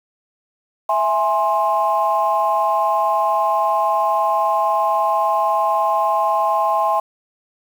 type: chord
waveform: sine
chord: E augmented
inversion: none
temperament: equal with one note detuned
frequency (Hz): 659.3 / 830.6 / 1054.4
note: E5 / G#5 / B#5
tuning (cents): 0 / 0 / +13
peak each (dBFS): -20 / -18 / -18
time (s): 0.89-7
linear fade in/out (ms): 5
effects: tanh soft clip ceiling -6 dBFS + 7-bit